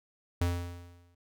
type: tone with exponential decay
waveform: square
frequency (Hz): 87.31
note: F2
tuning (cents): 0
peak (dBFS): -25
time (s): 0.41-1.15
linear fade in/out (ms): 5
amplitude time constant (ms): 160
effects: none